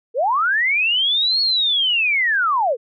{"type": "linear two-way sweep", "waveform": "sine", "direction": "up then down", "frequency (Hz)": [428, 4377, 428], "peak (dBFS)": -15, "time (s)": [0.14, 2.77], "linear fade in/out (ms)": 50, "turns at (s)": 1.41, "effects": []}